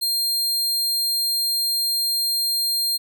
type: tone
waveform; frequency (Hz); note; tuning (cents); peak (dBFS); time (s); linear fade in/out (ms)
sawtooth; 4200; C8; +6; -17; 0.01-2.98; 20
effects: none